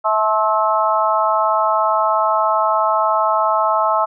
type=harmonic tone with a mistuned harmonic; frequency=216.9 Hz; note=A3; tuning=25 cents flat; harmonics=3 / 4 / 5 / 6; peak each=-19 / -19 / -19 / -19 dBFS; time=0.04-4.06 s; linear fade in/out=20 ms; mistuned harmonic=5; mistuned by=-25 cents; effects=none